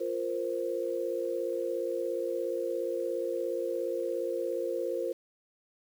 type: chord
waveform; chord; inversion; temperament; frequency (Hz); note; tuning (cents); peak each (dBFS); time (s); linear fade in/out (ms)
sine; F suspended fourth; none; equal; 349.2 / 466.2 / 523.3; F4 / Bb4 / C5; 0 / 0 / 0; -35 / -34 / -33; 0-5.13; 10
effects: 9-bit